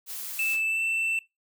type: noise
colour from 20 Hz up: blue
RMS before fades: -36 dBFS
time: 0.06-0.57 s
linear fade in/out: 50 ms
type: tone with pitch glide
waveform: triangle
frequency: 2637 to 2671 Hz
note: E7 to E7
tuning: 0 to +22 cents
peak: -23 dBFS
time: 0.39-1.19 s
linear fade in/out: 2 ms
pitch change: +22 cents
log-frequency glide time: 0.66-0.81 s
type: noise with exponential decay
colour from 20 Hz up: white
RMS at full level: -39 dBFS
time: 0.53-0.74 s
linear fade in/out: 5 ms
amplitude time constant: 45 ms
effects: noise-tail reverb RT60 0.2 s tail -21 dB re dry